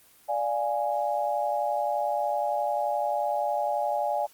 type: chord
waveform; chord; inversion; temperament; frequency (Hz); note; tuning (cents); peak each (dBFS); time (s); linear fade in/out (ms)
sine; D diminished; none; equal; 587.3 / 698.5 / 830.6; D5 / F5 / Ab5; 0 / 0 / 0; -29 / -30 / -28; 0.28-4.27; 20
effects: white hiss -57 dBFS RMS until 4.33 s + Opus 24 kbps